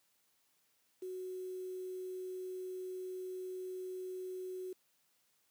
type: tone with quantisation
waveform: sine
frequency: 370 Hz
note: F#4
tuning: in tune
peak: -40 dBFS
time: 1.02-4.73 s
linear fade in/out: 5 ms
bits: 10
effects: white hiss -75 dBFS RMS until 5.5 s + high-pass 100 Hz 12 dB/octave